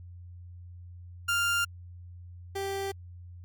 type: tone pair in turn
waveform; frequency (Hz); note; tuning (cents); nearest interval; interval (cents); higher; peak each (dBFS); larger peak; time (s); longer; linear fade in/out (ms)
30% pulse; 1396.9 / 392.2; F6 / G4; 0 / +1; octave + minor seventh; 2199; first; -22 / -28; first; 1.28-1.65 / 2.55-2.92; neither; 10
effects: added 88 Hz sine -43 dBFS peak until 3.44 s + MP3 96 kbps